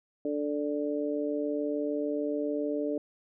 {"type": "harmonic tone", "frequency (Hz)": 146.83, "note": "D3", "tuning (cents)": 0, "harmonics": [2, 3, 4], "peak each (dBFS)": [-31, -33, -34], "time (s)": [0.25, 2.98], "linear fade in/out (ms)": 2, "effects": []}